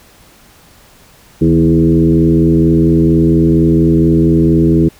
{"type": "tone with frequency modulation", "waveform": "sine", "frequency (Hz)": 241.8, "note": "B3", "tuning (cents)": -36, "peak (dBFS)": -6, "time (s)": [1.41, 4.89], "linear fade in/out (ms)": 10, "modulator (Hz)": 84.3, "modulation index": 1.7, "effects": ["pink hiss -44 dBFS RMS until 4.99 s"]}